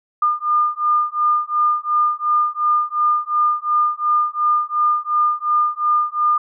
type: beating tone pair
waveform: sine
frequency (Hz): 1208 / 1210.8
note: D6 / D#6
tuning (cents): +48 / -48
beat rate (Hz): 2.8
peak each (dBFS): -18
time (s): 0.22-6.38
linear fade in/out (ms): 5
effects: none